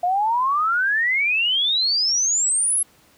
sine exponential sweep, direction up, 694 to 11175 Hz, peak -17 dBFS, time 0.03-2.83 s, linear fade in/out 5 ms, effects pink hiss -55 dBFS RMS until 3.17 s + high-pass 80 Hz 12 dB/octave

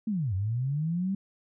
sine linear two-way sweep, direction down then up, 229 to 90.5 to 198.8 Hz, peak -26 dBFS, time 0.07-1.15 s, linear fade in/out 5 ms, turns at 0.34 s, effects none

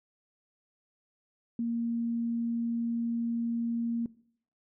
sine tone, 233.1 Hz, A#3, in tune, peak -28 dBFS, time 1.59-4.06 s, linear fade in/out 2 ms, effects noise-tail reverb RT60 0.6 s tail -20 dB re dry

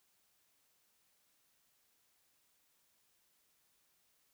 silence, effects white hiss -75 dBFS RMS until 4.33 s

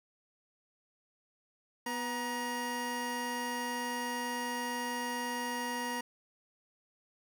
25% pulse tone pair together, 246.5 / 949 Hz, B3 / A#5, -3 / +31 cents, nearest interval octave + major seventh, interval 2334 cents, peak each -35 / -32 dBFS, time 1.86-6.01 s, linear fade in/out 5 ms, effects none

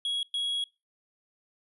triangle tone bursts at uneven times, 3322 Hz, G#7, in tune, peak -26 dBFS, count 2, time 0.05-0.23 / 0.34-0.64 s, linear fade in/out 2 ms, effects noise-tail reverb RT60 0.3 s tail -25 dB re dry + resampled to 32000 Hz

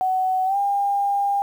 sine tone with pitch glide, 749 to 802.8 Hz, F#5 to G5, +21 to +41 cents, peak -18 dBFS, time 0.01-1.42 s, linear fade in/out 0 ms, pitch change +120 cents, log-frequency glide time 0.45-0.57 s, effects 8-bit

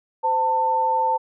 sine tone pair together, 515.1 / 894 Hz, C5 / A5, -27 / +27 cents, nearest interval minor seventh, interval 954 cents, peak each -26 / -18 dBFS, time 0.23-1.18 s, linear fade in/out 20 ms, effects none

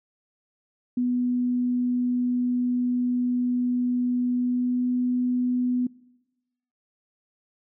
sine tone with pitch glide, 246.9 to 248.5 Hz, B3 to B3, 0 to +11 cents, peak -21 dBFS, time 0.97-5.87 s, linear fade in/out 5 ms, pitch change +11 cents, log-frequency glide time 4.34-4.87 s, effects noise-tail reverb RT60 1.0 s tail -23 dB re dry

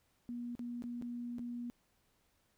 sine tone with dropouts, 240.3 Hz, B3, 47 cents flat, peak -39 dBFS, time 0.29-1.7 s, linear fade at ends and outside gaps 0 ms, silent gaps 0.552-0.593 / 0.822-0.839 / 1.014-1.023 / 1.384-1.393 s, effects pink hiss -75 dBFS RMS until 2.57 s

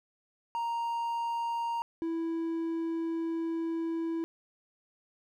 triangle tone pair in turn, 932.3 / 329.6 Hz, A#5 / E4, 0 / 0 cents, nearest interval octave + tritone, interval 1800 cents, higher first, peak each -28 dBFS, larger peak neither, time 0.55-1.82 / 2.02-4.24 s, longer second, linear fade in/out 0 ms, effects none

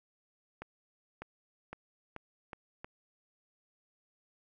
accelerating click train, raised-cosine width 0.5 ms, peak -27 dBFS, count 6, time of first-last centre 0.62-2.845 s, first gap 600 ms, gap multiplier 0.85, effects none

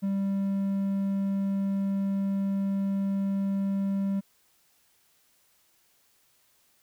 triangle tone, 196.3 Hz, G3, 3 cents sharp, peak -23 dBFS, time 0.02-4.21 s, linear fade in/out 20 ms, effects white hiss -66 dBFS RMS until 6.82 s

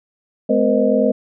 sine tone cluster, 212.9 / 254.6 / 468.2 / 517 / 621 Hz, G#3 / C4 / A#4 / C5 / D#5, +43 / -47 / +8 / -21 / -3 cents, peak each -19 dBFS, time 0.49-1.12 s, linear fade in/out 10 ms, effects none

